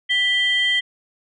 sine tone pair together, 1975.5 / 3158 Hz, B6 / G7, 0 / +12 cents, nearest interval minor sixth, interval 812 cents, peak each -18 dBFS, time 0.09-0.81 s, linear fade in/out 20 ms, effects tanh soft clip ceiling -10 dBFS

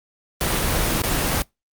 pink noise with dropouts, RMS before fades -21 dBFS, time 0.41-1.42 s, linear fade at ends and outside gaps 0 ms, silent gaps 1.019-1.037 s, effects noise-tail reverb RT60 0.2 s tail -26 dB re dry + Opus 24 kbps

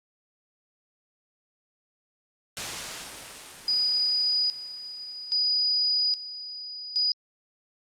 white noise with exponential decay, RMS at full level -31 dBFS, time 2.57-6.62 s, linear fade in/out 0 ms, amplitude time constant 880 ms
sine tone with tremolo, 4933 Hz, D#8, 16 cents flat, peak -21 dBFS, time 3.68-7.12 s, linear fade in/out 2 ms, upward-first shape square, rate 0.61 Hz, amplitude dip 80%
effects low-pass 8000 Hz 12 dB/octave + Opus 48 kbps

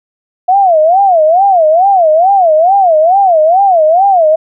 sine tone with vibrato, 702 Hz, F5, 9 cents sharp, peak -4 dBFS, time 0.48-4.36 s, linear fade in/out 10 ms, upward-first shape sine, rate 2.3 Hz, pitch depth 230 cents each way, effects none

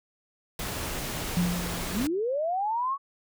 pink noise, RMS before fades -33 dBFS, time 0.59-2.07 s, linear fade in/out 2 ms
sine tone with exponential decay, 176.1 Hz, F3, 15 cents sharp, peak -20 dBFS, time 1.37-2.2 s, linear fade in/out 0 ms, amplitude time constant 180 ms
sine linear sweep, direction up, 164.81 to 1130 Hz, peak -25 dBFS, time 1.92-2.98 s, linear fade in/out 50 ms
effects none

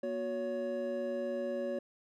triangle tone cluster, 239.5 / 366.1 / 562 Hz, A#3 / F#4 / C#5, +47 / -18 / +24 cents, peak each -38 / -38 / -33 dBFS, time 0.03-1.79 s, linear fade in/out 5 ms, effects none

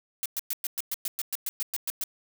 blue noise bursts, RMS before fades -30 dBFS, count 14, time 0.23-2.038 s, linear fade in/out 0 ms, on 27 ms, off 110 ms, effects none

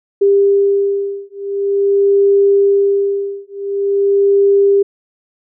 sine beating tone pair, 398.4 / 398.86 Hz, G4 / G4, +28 / +30 cents, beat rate 0.46 Hz, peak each -13 dBFS, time 0.21-4.83 s, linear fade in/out 10 ms, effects none

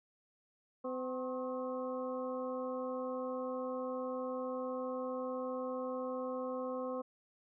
harmonic tone with a mistuned harmonic, 255.4 Hz, C4, 42 cents flat, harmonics 1 / 2 / 3 / 4 / 5, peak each -42 / -38 / -50 / -45 / -51 dBFS, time 0.84-7.02 s, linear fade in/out 10 ms, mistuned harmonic 4, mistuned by +84 cents, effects none

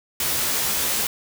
white noise with comb filter, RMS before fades -23 dBFS, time 0.2-1.07 s, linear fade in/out 2 ms, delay 14 ms, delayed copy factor +0.6, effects none

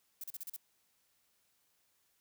violet noise bursts, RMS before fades -43 dBFS, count 6, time 0.21-0.563 s, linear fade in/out 2 ms, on 28 ms, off 37 ms, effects white hiss -75 dBFS RMS until 2.2 s

